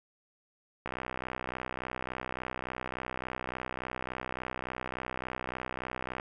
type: click train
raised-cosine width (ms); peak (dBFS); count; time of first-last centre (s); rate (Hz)
0.5; -20; 340; 0.86-6.199; 63.5
effects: none